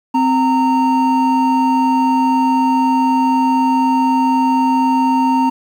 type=tone pair together; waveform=triangle; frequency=260.4 / 922 Hz; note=C4 / A#5; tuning=-8 / -19 cents; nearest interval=octave + minor seventh; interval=2189 cents; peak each=-12 dBFS; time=0.14-5.5 s; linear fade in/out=10 ms; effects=8-bit